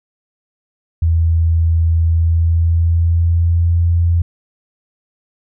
sine tone with pitch glide, 82.41 to 85.17 Hz, E2 to F2, 0 to -43 cents, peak -10 dBFS, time 1.02-4.22 s, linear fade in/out 5 ms, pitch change +57 cents, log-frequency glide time 2.05-3.77 s, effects none

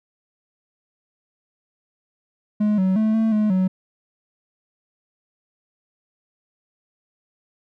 triangle tone with pitch steps, 210.6 / 188 / 217.7 / 222.4 / 212.9 / 186.6 Hz, G#3 / F#3 / A3 / A3 / G#3 / F#3, +24 / +28 / -18 / +19 / +43 / +15 cents, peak -14 dBFS, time 2.6-3.68 s, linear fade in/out 10 ms, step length 180 ms, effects none

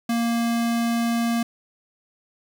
square tone, 233.1 Hz, A#3, in tune, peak -21 dBFS, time 0.09-1.43 s, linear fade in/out 5 ms, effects 10-bit

